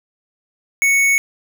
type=tone with hard clipping; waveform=sine; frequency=2217 Hz; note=C#7; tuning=in tune; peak=-13 dBFS; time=0.82-1.18 s; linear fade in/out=0 ms; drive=15 dB; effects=none